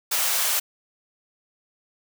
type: high-pass noise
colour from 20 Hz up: white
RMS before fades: -23 dBFS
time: 0.11-0.6 s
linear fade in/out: 10 ms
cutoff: 540 Hz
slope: 24 dB/octave
effects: none